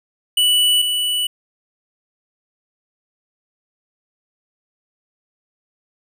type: tone pair in turn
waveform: square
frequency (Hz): 2960 / 2960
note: F#7 / F#7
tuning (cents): 0 / 0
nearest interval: unison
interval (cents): 0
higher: neither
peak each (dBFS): -13 / -18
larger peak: first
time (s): 0.37-0.82 / 0.82-1.27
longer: neither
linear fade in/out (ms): 5
effects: none